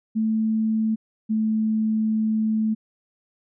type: tone pair in turn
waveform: sine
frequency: 220 / 218.4 Hz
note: A3 / A3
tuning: 0 / -13 cents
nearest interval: unison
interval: 13 cents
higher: first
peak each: -19 dBFS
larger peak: neither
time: 0.15-0.96 / 1.29-2.75 s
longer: second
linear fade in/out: 20 ms
effects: none